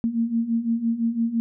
sine beating tone pair, 226.7 / 232.6 Hz, A#3 / A#3, -48 / -4 cents, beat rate 5.9 Hz, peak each -26 / -22 dBFS, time 0.04-1.4 s, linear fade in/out 0 ms, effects none

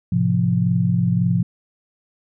sine chord, F major, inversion first, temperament just, 109.13 / 130.96 / 174.61 Hz, A2 / C3 / F3, -14 / +2 / 0 cents, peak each -21 / -21 / -18 dBFS, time 0.12-1.43 s, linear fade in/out 5 ms, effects none

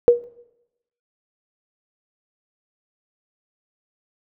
sine tone with exponential decay, 479.4 Hz, A#4, 48 cents sharp, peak -4 dBFS, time 0.08-0.24 s, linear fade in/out 0 ms, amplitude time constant 33 ms, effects noise-tail reverb RT60 0.9 s tail -22 dB re dry

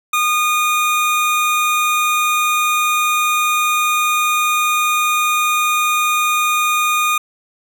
25% pulse tone, 1225 Hz, D#6, 27 cents flat, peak -10 dBFS, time 0.13-7.18 s, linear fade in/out 5 ms, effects none

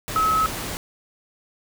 sine tone in noise, 1289 Hz, E6, 39 cents flat, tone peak -17 dBFS, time 0.16-0.46 s, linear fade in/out 0 ms, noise pink, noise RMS -30 dBFS, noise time 0.08-0.77 s, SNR +10 dB, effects none

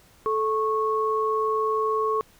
sine tone pair together, 436.5 / 1100 Hz, A4 / C#6, -14 / -14 cents, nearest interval octave + major third, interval 1600 cents, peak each -24 dBFS, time 0.26-2.21 s, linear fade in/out 0 ms, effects pink hiss -56 dBFS RMS until 2.39 s

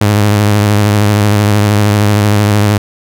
sawtooth tone with vibrato, 103.83 Hz, G#2, in tune, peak -3 dBFS, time 0.01-2.78 s, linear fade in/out 5 ms, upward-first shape triangle, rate 13 Hz, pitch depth 53 cents each way, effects none

